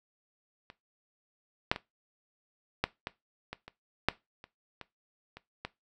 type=clicks; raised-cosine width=0.3 ms; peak=-30 / -8 / -21 / -10 / -18 / -22 / -29 / -7 / -30 / -26 / -29 / -20 dBFS; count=12; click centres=0.701 / 1.715 / 1.761 / 2.84 / 3.071 / 3.53 / 3.68 / 4.086 / 4.441 / 4.813 / 5.37 / 5.65 s; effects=noise-tail reverb RT60 0.2 s tail -18 dB re dry